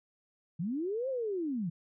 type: linear two-way sweep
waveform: sine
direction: up then down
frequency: 150 to 544 to 154.5 Hz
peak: -31 dBFS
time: 0.59-1.7 s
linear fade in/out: 10 ms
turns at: 1.09 s
effects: none